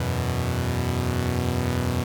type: chord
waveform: sawtooth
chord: E suspended second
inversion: none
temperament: equal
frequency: 82.41 / 92.5 / 123.47 Hz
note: E2 / F#2 / B2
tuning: 0 / 0 / 0 cents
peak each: -24 / -24 / -22 dBFS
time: 0-2.04 s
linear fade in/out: 5 ms
effects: none